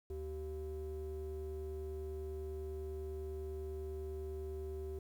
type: ring-modulated tone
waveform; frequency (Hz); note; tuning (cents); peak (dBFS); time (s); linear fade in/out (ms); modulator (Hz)
triangle; 155; D#3; -6; -35; 0.1-4.99; 5; 230
effects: 11-bit